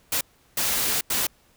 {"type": "noise bursts at uneven times", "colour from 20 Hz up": "white", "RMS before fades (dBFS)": -24, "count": 3, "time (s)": [[0.12, 0.21], [0.57, 1.01], [1.1, 1.27]], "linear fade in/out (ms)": 5, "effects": ["pink hiss -60 dBFS RMS until 1.56 s"]}